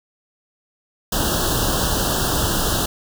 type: band-stop noise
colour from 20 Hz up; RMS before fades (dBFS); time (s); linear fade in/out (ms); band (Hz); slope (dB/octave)
pink; -20; 1.12-2.86; 5; 1700 to 2800; 96
effects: none